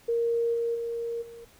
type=tone with level steps; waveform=sine; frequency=466.2 Hz; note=A#4; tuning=in tune; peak=-23 / -25 / -29 / -42 dBFS; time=0.08-1.45 s; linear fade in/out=10 ms; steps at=0.53 / 0.74 / 1.21 s; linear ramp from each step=20 ms; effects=pink hiss -57 dBFS RMS until 1.59 s